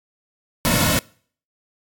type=noise with comb filter; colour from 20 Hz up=pink; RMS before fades=-18 dBFS; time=0.65-0.99 s; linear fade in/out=0 ms; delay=2.5 ms; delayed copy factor=-0.85; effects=noise-tail reverb RT60 0.5 s tail -24 dB re dry + AAC 64 kbps